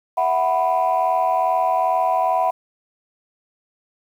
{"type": "chord", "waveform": "sine", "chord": "E suspended second", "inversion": "none", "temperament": "just", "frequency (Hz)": [659.3, 741.7, 988.9], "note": ["E5", "F#5", "B5"], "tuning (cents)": [0, 4, 2], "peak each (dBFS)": [-21, -18, -20], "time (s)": [0.17, 2.51], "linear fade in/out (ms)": 10, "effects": ["tanh soft clip ceiling -10 dBFS", "8-bit"]}